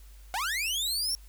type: linear sweep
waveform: sawtooth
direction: up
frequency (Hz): 698.5 to 5588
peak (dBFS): -25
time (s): 0.34-1.15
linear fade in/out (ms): 0
effects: added 50 Hz sine -47 dBFS peak until 1.28 s + white hiss -60 dBFS RMS until 1.28 s